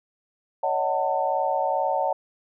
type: chord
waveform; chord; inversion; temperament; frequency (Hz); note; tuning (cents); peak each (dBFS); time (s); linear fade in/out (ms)
sine; D# half-diminished seventh; third; just; 560 / 622.3 / 746.7 / 896; C#5 / D#5 / F#5 / A5; +18 / 0 / +16 / +31; -27 / -29 / -26 / -26; 0.63-2.13; 5
effects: none